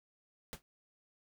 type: noise with exponential decay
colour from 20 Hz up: pink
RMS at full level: -40 dBFS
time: 0.53-0.62 s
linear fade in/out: 0 ms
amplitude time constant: 18 ms
effects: none